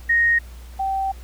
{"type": "tone pair in turn", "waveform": "sine", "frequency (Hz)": [1864.7, 775.2], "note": ["A#6", "G5"], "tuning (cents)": [0, -20], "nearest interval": "octave + minor third", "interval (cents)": 1520, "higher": "first", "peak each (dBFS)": [-14, -20], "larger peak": "first", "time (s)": [[0.09, 0.39], [0.79, 1.12]], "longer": "second", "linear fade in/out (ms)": 10, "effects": ["added 60 Hz sine -36 dBFS peak until 1.23 s", "pink hiss -49 dBFS RMS until 1.23 s"]}